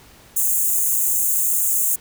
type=high-pass noise; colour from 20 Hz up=white; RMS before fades=-19 dBFS; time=0.36-1.96 s; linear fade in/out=10 ms; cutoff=6500 Hz; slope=96 dB/octave; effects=pink hiss -48 dBFS RMS until 2 s